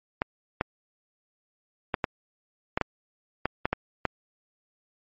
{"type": "clicks", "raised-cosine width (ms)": 0.5, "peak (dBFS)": -9, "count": 10, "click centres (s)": [0.219, 0.611, 1.942, 2.042, 2.775, 2.813, 3.456, 3.655, 3.73, 4.053], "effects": ["MP3 32 kbps"]}